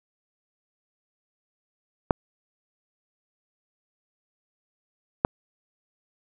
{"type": "clicks", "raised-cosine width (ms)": 1, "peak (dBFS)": -4, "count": 2, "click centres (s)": [2.108, 5.249], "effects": []}